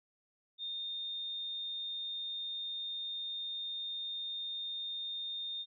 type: tone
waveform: sine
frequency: 3648 Hz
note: A#7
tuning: 38 cents flat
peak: -37 dBFS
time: 0.58-5.66 s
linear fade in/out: 50 ms
effects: none